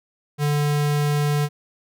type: tone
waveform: square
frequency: 146.83 Hz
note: D3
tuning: in tune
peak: -19 dBFS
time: 0.38-1.49 s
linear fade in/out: 50 ms
effects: none